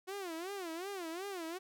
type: tone with vibrato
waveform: sawtooth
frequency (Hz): 360.8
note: F#4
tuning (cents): -44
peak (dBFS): -36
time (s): 0.07-1.59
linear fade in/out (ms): 20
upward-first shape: sine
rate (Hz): 2.7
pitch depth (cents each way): 200
effects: none